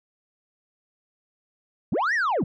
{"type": "linear two-way sweep", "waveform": "sine", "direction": "up then down", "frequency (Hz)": [117.2, 1975.5, 117.2], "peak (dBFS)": -18, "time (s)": [1.92, 2.44], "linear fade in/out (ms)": 5, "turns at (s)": 2.14, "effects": ["tanh soft clip ceiling -20 dBFS"]}